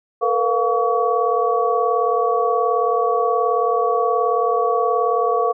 sine tone cluster, 449.3 / 488 / 704 / 1131 Hz, A4 / B4 / F5 / C#6, +36 / -21 / +14 / +34 cents, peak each -21 dBFS, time 0.21-5.53 s, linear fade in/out 20 ms, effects none

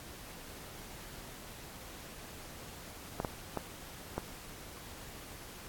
clicks, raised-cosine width 1 ms, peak -19 dBFS, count 4, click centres 3.201 / 3.248 / 3.573 / 4.18 s, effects pink hiss -49 dBFS RMS until 5.68 s + AAC 64 kbps

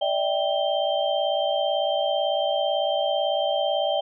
sine tone cluster, 587 / 645 / 785 / 3147 Hz, D5 / E5 / G5 / G7, -1 / -38 / +2 / +6 cents, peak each -25 / -26 / -27 / -30 dBFS, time 0.01-4.01 s, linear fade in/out 10 ms, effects none

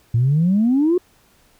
sine exponential sweep, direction up, 111.5 to 370 Hz, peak -12 dBFS, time 0.14-0.98 s, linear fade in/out 5 ms, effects tanh soft clip ceiling -9 dBFS + pink hiss -56 dBFS RMS until 1.59 s

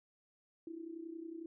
sine tone with amplitude modulation, 329.6 Hz, E4, in tune, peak -40 dBFS, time 0.67-1.46 s, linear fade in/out 2 ms, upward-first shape sine, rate 31 Hz, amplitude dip 75%, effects none

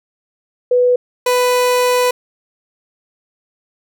sine / 30% pulse tone pair in turn, 494.5 / 496.3 Hz, B4 / B4, +2 / +8 cents, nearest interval unison, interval 6 cents, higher second, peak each -9 dBFS, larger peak neither, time 0.71-0.96 / 1.26-2.11 s, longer second, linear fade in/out 5 ms, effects none

